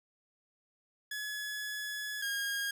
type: tone pair in turn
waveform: sawtooth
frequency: 1698 / 1627.9 Hz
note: G#6 / G#6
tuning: +38 / -35 cents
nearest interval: minor second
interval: 73 cents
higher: first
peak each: -33 / -29 dBFS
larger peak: second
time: 1.11-2.22 / 2.22-2.71 s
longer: first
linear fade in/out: 5 ms
effects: none